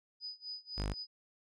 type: tone with tremolo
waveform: sine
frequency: 4978 Hz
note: D#8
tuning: in tune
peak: -39 dBFS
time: 0.2-1.07 s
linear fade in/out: 50 ms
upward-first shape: sine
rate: 4 Hz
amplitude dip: 95%
type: tone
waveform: sawtooth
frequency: 50.6 Hz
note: G#1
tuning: 44 cents flat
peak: -30 dBFS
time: 0.77-0.94 s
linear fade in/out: 20 ms
effects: resampled to 24000 Hz